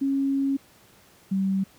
sine tone pair in turn, 274 / 192.85 Hz, C#4 / G3, -20 / -28 cents, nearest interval tritone, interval 608 cents, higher first, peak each -21 dBFS, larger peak neither, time 0.01-0.57 / 1.31-1.64 s, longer first, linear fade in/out 10 ms, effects pink hiss -55 dBFS RMS until 1.78 s + high-pass 80 Hz 12 dB/octave

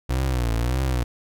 30% pulse tone with vibrato, 61.3 Hz, B1, 12 cents flat, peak -18 dBFS, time 0.09-1.04 s, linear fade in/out 10 ms, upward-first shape triangle, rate 1.7 Hz, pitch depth 160 cents each way, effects none

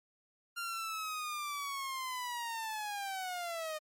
sawtooth linear sweep, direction down, 1396.9 to 610 Hz, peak -33 dBFS, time 0.56-3.79 s, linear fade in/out 20 ms, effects MP3 64 kbps

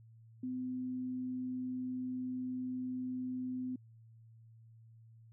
sine tone, 254.2 Hz, C4, 50 cents flat, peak -36 dBFS, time 0.43-3.76 s, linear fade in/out 5 ms, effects added 113 Hz sine -56 dBFS peak until 5.32 s

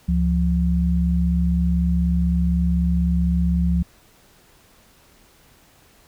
sine tone pair together, 70.59 / 174.61 Hz, C#2 / F3, +32 / 0 cents, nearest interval octave + major third, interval 1568 cents, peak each -19 / -19 dBFS, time 0.08-3.83 s, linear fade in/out 10 ms, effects pink hiss -54 dBFS RMS until 6.07 s

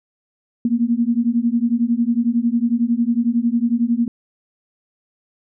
sine beating tone pair, 230 / 241 Hz, A#3 / B3, -23 / -42 cents, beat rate 11 Hz, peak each -18 / -18 dBFS, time 0.65-4.08 s, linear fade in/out 2 ms, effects none

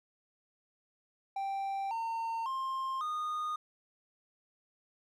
triangle tone with pitch steps, 784 / 911 / 1058.7 / 1230.2 Hz, G5 / A#5 / C6 / D#6, 0 / -40 / +20 / -20 cents, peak -31 dBFS, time 1.36-3.56 s, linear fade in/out 5 ms, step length 550 ms, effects none

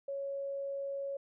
sine tone, 554.4 Hz, C#5, in tune, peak -35 dBFS, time 0.08-1.17 s, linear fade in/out 5 ms, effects none

